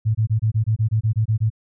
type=tone bursts; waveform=sine; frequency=110 Hz; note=A2; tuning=in tune; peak=-15 dBFS; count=12; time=0.05-1.502 s; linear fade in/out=20 ms; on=99 ms; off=24 ms; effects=none